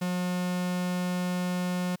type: tone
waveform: 45% pulse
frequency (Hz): 180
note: F#3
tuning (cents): -47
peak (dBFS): -27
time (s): 0.01-1.96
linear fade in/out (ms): 10
effects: white hiss -66 dBFS RMS until 2 s